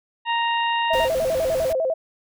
harmonic tone, 932.3 Hz, A#5, in tune, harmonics 1 / 2 / 3 / 4, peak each -21 / -27 / -27 / -35 dBFS, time 0.25-1.09 s, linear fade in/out 50 ms
sine tone with vibrato, 582 Hz, D5, 16 cents flat, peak -19 dBFS, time 0.9-1.94 s, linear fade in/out 10 ms, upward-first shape square, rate 10 Hz, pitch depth 190 cents each way
pink noise, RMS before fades -34 dBFS, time 0.93-1.73 s, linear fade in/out 5 ms
effects none

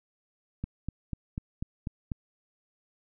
click train, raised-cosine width 5 ms, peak -20 dBFS, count 7, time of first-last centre 0.64-2.118 s, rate 4.06 Hz, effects none

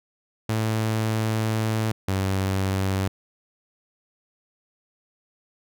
sawtooth tone pair in turn, 110 / 96.15 Hz, A2 / G2, 0 / -33 cents, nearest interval major second, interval 233 cents, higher first, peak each -18 dBFS, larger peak neither, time 0.49-1.92 / 2.08-3.08 s, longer first, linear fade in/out 5 ms, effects none

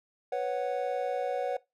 triangle chord, B suspended second, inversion none, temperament equal, 493.9 / 554.4 / 740 Hz, B4 / C#5 / F#5, 0 / 0 / 0 cents, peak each -31 dBFS, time 0.32-1.57 s, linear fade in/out 5 ms, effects noise-tail reverb RT60 0.2 s tail -20 dB re dry

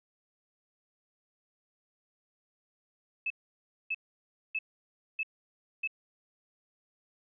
sine tone bursts, 2608 Hz, E7, 19 cents flat, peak -29 dBFS, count 5, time 3.26-5.875 s, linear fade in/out 5 ms, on 43 ms, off 600 ms, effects none

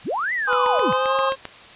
sine linear two-way sweep, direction up then down, 69.8 to 2042 to 69.8 Hz, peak -21 dBFS, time 0.04-0.94 s, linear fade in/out 50 ms, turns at 0.33 s
25% pulse tone with pitch glide, 496.7 to 535.4 Hz, B4 to C5, +10 to +40 cents, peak -16 dBFS, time 0.47-1.36 s, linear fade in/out 50 ms, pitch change +130 cents, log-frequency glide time 0.76-1.15 s
sine chord, Ab major, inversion none, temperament equal with one note detuned, 827.7 / 1046.5 / 1244.5 Hz, Ab5 / C6 / Eb6, -6 / 0 / 0 cents, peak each -28 / -28 / -24 dBFS, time 0.47-1.3 s, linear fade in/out 10 ms
click train, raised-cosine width 0.3 ms, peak -14 dBFS, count 8, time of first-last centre 0.53-1.453 s, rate 7.58 Hz
effects white hiss -43 dBFS RMS until 1.75 s + resampled to 8000 Hz

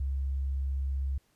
sine tone, 67.8 Hz, C#2, 38 cents flat, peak -28 dBFS, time 0-1.18 s, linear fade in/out 5 ms, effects pink hiss -70 dBFS RMS until 1.35 s + resampled to 32000 Hz

